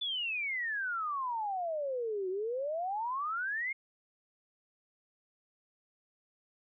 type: exponential two-way sweep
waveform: sine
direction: down then up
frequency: 3520 to 363.1 to 2181 Hz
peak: -32 dBFS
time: 0.01-3.73 s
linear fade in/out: 10 ms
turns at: 2.29 s
effects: none